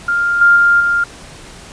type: tone with level steps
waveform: sine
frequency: 1400 Hz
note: F6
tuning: 4 cents sharp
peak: -12 / -5 / -7 / -11 dBFS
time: 0.08-1.04 s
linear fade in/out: 5 ms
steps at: 0.41 / 0.56 / 0.8 s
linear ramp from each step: 5 ms
effects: pink hiss -36 dBFS RMS until 1.72 s + resampled to 22050 Hz